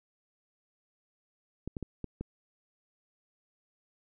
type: clicks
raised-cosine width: 3 ms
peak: -23 dBFS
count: 5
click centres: 1.676 / 1.768 / 1.827 / 2.043 / 2.21 s
effects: none